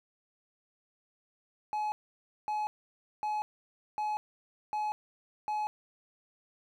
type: tone bursts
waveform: triangle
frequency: 848 Hz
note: G#5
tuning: 36 cents sharp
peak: -28 dBFS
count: 6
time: 1.73-5.67 s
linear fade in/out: 0 ms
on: 190 ms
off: 560 ms
effects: none